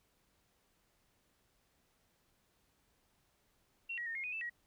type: tone with pitch steps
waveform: sine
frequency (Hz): 2731 / 1907 / 1832 / 2140 / 2485 / 2642 / 1906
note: F7 / A#6 / A#6 / C7 / D#7 / E7 / A#6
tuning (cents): -39 / +39 / -31 / +38 / -3 / +3 / +38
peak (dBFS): -38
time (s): 3.89-4.499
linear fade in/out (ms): 10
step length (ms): 87
effects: pink hiss -75 dBFS RMS until 4.66 s